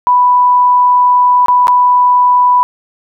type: tone with dropouts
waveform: sine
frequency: 989 Hz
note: B5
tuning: 2 cents sharp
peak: -5 dBFS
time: 0.07-2.63 s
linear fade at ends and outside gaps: 0 ms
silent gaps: 1.46-1.483 / 1.671-1.681 s
effects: none